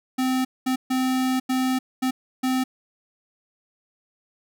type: tone bursts at uneven times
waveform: square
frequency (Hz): 258.4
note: C4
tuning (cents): -21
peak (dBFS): -21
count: 6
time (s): 0.18-0.45 / 0.66-0.76 / 0.9-1.4 / 1.49-1.79 / 2.02-2.11 / 2.43-2.64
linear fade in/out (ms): 10
effects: none